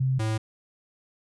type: tone pair in turn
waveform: sine / square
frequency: 131.3 / 109.84 Hz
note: C3 / A2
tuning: +6 / -3 cents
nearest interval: minor third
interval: 309 cents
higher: first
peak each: -21 / -25 dBFS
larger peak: first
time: 0-0.19 / 0.19-0.38 s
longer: neither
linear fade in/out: 10 ms
effects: resampled to 24000 Hz